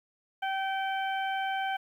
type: harmonic tone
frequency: 773 Hz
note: G5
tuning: 24 cents flat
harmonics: 1 / 2 / 3 / 4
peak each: -30 / -35 / -41 / -41 dBFS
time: 0.42-1.77 s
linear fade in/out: 10 ms
effects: 10-bit